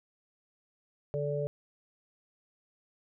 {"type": "harmonic tone", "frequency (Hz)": 145.4, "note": "D3", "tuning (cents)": -17, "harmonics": [1, 3, 4], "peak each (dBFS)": [-34, -34, -34], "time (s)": [1.14, 1.47], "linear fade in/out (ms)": 0, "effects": []}